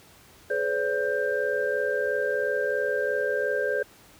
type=tone cluster; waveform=sine; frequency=421.8 / 507 / 570 / 1575 Hz; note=G#4 / B4 / C#5 / G6; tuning=+27 / +45 / +48 / +8 cents; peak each=-29 dBFS; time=0.5-3.83 s; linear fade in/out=5 ms; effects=pink hiss -53 dBFS RMS until 4.19 s + high-pass 60 Hz 12 dB/octave